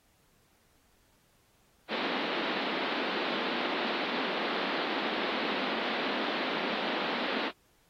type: band-pass noise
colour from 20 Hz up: pink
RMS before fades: -33 dBFS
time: 1.88-7.52 s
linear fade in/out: 50 ms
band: 210 to 4100 Hz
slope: 48 dB/octave
effects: pink hiss -68 dBFS RMS until 7.89 s + AAC 48 kbps